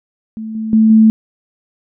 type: tone with level steps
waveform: sine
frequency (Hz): 220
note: A3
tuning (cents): 0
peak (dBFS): -22 / -18 / -6 / -4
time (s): 0.37-1.1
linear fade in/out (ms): 0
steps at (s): 0.55 / 0.73 / 0.9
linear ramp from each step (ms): 2
effects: none